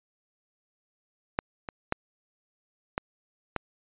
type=clicks; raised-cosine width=0.5 ms; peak=-9 / -20 / -10 / -12 / -13 dBFS; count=5; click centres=1.389 / 1.688 / 1.924 / 2.979 / 3.563 s; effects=resampled to 8000 Hz